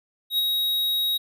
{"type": "tone with ADSR envelope", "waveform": "square", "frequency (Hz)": 3800, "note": "A#7", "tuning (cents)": 33, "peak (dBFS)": -19, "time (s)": [0.3, 1.18], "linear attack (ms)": 84, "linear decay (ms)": 21, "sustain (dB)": -3, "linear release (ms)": 15, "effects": []}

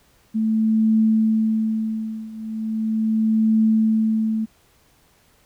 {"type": "tone with tremolo", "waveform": "sine", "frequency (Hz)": 220, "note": "A3", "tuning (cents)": 0, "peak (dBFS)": -13, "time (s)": [0.34, 4.46], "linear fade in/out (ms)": 20, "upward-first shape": "triangle", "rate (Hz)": 0.38, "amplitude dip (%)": 90, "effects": ["pink hiss -58 dBFS RMS until 5.45 s"]}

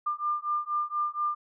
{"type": "beating tone pair", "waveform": "sine", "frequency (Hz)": [1196, 1200.2], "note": ["D6", "D6"], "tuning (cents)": [31, 37], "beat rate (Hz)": 4.2, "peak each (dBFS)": -30, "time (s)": [0.06, 1.35], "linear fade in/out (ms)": 10, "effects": []}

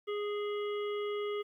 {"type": "harmonic tone", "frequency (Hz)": 414.2, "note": "G#4", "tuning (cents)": -5, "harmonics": [1, 3, 5, 7, 8], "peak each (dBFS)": [-33, -43, -47, -50, -51], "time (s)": [0.07, 1.43], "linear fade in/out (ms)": 20, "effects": ["12-bit"]}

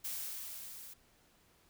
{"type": "noise with level ramp", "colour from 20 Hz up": "blue", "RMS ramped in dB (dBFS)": [-39, -51], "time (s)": [0.04, 0.94], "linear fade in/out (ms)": 10, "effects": ["pink hiss -68 dBFS RMS until 1.69 s"]}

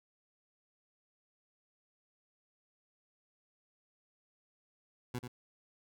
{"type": "tone with echo", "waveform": "20% pulse", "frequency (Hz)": 123.47, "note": "B2", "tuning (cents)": 0, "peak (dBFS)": -31, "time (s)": [5.14, 5.19], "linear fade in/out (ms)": 5, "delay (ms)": 89, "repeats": 1, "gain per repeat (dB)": -6, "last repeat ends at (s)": 5.279, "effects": []}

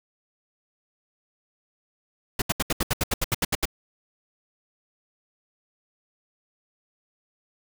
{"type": "noise bursts", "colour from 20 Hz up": "pink", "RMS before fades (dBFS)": -23, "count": 13, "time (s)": [2.39, 3.655], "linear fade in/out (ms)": 5, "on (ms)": 29, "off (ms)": 74, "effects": []}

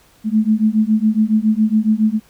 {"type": "beating tone pair", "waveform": "sine", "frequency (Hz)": [213.2, 220.4], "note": ["G#3", "A3"], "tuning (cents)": [46, 3], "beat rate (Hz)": 7.2, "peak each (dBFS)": -15, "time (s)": [0.24, 2.2], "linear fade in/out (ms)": 50, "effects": ["pink hiss -52 dBFS RMS until 2.29 s"]}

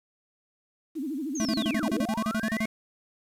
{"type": "tone with vibrato", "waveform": "sine", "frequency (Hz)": 287.9, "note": "D4", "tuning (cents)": -34, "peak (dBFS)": -29, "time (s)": [0.95, 2.06], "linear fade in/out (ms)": 20, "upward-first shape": "sine", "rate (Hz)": 13, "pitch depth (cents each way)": 220}
{"type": "linear two-way sweep", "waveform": "sine", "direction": "down then up", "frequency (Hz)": [6645, 293.7, 2210], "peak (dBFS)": -33, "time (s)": [1.35, 2.66], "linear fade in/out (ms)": 5, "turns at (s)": 1.91}
{"type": "tone bursts", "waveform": "square", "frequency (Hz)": 220, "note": "A3", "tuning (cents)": 0, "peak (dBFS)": -26, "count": 15, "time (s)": [1.4, 2.655], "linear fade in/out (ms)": 0, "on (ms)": 51, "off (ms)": 35}
{"effects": ["resampled to 32000 Hz", "9-bit"]}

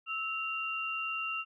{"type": "tone pair together", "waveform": "sine", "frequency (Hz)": [1305.5, 2769], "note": ["E6", "F7"], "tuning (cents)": [-17, -15], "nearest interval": "octave + minor second", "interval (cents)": 1302, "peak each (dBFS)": [-37, -34], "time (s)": [0.06, 1.45], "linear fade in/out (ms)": 50, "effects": []}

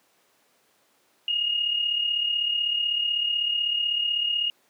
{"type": "tone pair together", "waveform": "sine", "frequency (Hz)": [2824, 2860], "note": ["F7", "F7"], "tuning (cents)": [19, 41], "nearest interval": "unison", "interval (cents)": 22, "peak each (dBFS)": [-31, -23], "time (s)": [1.28, 4.5], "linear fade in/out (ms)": 2, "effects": ["pink hiss -64 dBFS RMS until 4.69 s", "high-pass 300 Hz 12 dB/octave"]}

